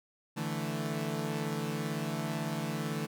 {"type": "chord", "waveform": "sawtooth", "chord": "D suspended second", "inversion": "none", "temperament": "equal", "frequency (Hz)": [146.83, 164.81, 220], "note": ["D3", "E3", "A3"], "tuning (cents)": [0, 0, 0], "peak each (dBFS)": -33, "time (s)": [0.36, 3.07], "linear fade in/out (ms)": 20, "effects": []}